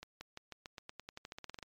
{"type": "accelerating click train", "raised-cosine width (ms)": 0.2, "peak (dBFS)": -28, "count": 18, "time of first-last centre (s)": [0.03, 1.628], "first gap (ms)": 180, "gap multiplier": 0.91, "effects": ["MP3 96 kbps"]}